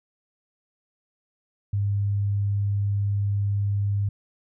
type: tone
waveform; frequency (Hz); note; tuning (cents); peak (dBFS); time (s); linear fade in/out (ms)
sine; 101; G#2; -48; -21; 1.73-4.09; 5
effects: none